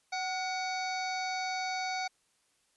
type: harmonic tone with a mistuned harmonic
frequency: 750 Hz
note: F#5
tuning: 23 cents sharp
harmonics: 1 / 2 / 3 / 5 / 6 / 7 / 8 / 9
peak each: -34 / -42 / -38 / -47 / -43 / -53 / -46 / -57 dBFS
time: 0.12-2.08 s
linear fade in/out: 10 ms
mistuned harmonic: 2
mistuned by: -61 cents
effects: white hiss -72 dBFS RMS until 2.76 s + resampled to 24000 Hz